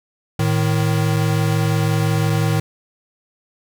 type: tone pair together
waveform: square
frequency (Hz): 109.73 / 155.56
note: A2 / D#3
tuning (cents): -4 / 0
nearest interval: tritone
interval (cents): 604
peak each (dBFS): -19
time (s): 0.39-2.6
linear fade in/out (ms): 5
effects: none